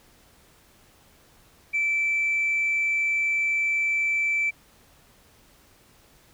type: tone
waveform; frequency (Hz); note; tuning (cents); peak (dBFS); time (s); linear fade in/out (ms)
sine; 2326; D7; -17; -20; 1.73-4.51; 20
effects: tanh soft clip ceiling -18 dBFS + pink hiss -57 dBFS RMS until 6.33 s